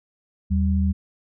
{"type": "tone pair together", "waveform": "sine", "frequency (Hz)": [78.7, 193.45], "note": ["D#2", "G3"], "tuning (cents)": [20, -23], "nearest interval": "octave + major third", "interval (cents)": 1557, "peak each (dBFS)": [-19, -22], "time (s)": [0.5, 0.93], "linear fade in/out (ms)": 20, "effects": []}